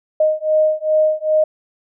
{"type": "beating tone pair", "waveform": "sine", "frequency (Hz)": [619, 621.5], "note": ["D#5", "D#5"], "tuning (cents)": [-9, -2], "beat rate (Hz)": 2.5, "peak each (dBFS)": -16, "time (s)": [0.2, 1.44], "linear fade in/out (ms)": 5, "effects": []}